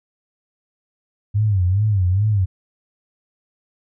sine tone with vibrato, 98.3 Hz, G2, 5 cents sharp, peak -14 dBFS, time 1.34-2.46 s, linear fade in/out 20 ms, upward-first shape sine, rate 2.4 Hz, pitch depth 170 cents each way, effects none

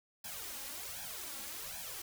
white noise with flanger, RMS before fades -44 dBFS, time 0.24-2.02 s, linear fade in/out 5 ms, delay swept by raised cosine 1.2 to 3.7 ms, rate 1.3 Hz, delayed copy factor +1, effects none

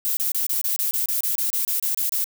violet noise bursts, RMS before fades -23 dBFS, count 15, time 0.05-2.242 s, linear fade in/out 0 ms, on 120 ms, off 28 ms, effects none

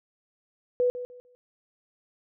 sine tone with echo, 493.9 Hz, B4, in tune, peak -20 dBFS, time 0.8-0.9 s, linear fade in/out 0 ms, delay 150 ms, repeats 3, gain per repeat -12 dB, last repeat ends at 1.35 s, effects none

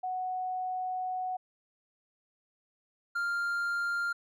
sine / triangle tone pair in turn, 740 / 1396.9 Hz, F#5 / F6, 0 / 0 cents, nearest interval major seventh, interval 1100 cents, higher second, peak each -31 / -27 dBFS, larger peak second, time 0.03-1.37 / 3.15-4.13 s, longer first, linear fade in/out 10 ms, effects none

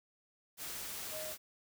sine tone in noise, 622.3 Hz, D#5, in tune, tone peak -43 dBFS, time 1.1-1.34 s, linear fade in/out 50 ms, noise white, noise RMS -43 dBFS, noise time 0.57-1.38 s, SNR -3 dB, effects none

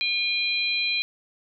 harmonic tone, 807 Hz, G#5, 50 cents flat, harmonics 3 / 4 / 5, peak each -25 / -33 / -26 dBFS, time 0.01-1.02 s, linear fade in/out 0 ms, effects none

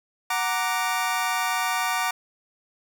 25% pulse chord, Gb augmented, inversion none, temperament equal, 740 / 932.3 / 1174.7 Hz, Gb5 / Bb5 / D6, 0 / 0 / 0 cents, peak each -24 dBFS, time 0.3-2.11 s, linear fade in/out 5 ms, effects none

